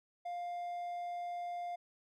triangle tone, 702 Hz, F5, 9 cents sharp, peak -36 dBFS, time 0.25-1.76 s, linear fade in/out 10 ms, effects none

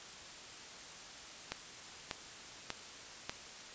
click train, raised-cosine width 0.2 ms, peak -19 dBFS, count 4, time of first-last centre 1.52-3.295 s, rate 1.69 Hz, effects white hiss -50 dBFS RMS until 3.74 s + resampled to 16000 Hz

